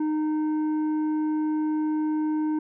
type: tone with tanh clipping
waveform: triangle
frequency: 307.9 Hz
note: D#4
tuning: 18 cents flat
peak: -24 dBFS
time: 0-2.59 s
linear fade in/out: 5 ms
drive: 11 dB
effects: none